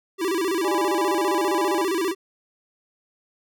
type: tone with vibrato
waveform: square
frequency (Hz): 357.3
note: F4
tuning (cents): +40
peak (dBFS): -22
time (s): 0.18-2.15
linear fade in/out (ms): 50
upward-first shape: square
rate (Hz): 15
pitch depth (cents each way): 140
type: chord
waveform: sine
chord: G# diminished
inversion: second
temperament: just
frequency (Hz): 598 / 830.6 / 996.7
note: D5 / G#5 / B5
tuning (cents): +31 / 0 / +16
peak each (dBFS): -31 / -28 / -28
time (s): 0.62-1.86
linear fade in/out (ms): 50
effects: none